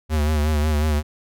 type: tone with vibrato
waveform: square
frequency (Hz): 75.9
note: D#2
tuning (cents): -42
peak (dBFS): -18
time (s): 0.09-1.03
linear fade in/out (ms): 50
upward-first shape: sine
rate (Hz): 5.5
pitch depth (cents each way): 54
effects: none